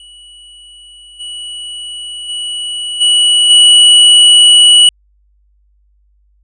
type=tone with level steps; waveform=square; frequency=2939 Hz; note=F#7; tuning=12 cents flat; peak=-35 / -23 / -18 / -7 / -3 dBFS; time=0-4.89 s; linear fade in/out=2 ms; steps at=1.19 / 2.28 / 3 / 3.49 s; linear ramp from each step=20 ms; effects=added 50 Hz sine -50 dBFS peak until 6.43 s + resampled to 24000 Hz